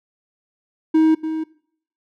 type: tone with echo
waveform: triangle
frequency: 316.9 Hz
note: D#4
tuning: 32 cents sharp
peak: -9 dBFS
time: 0.94-1.15 s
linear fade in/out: 10 ms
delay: 290 ms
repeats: 1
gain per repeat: -10 dB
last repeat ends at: 1.44 s
effects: noise-tail reverb RT60 0.6 s tail -20 dB re dry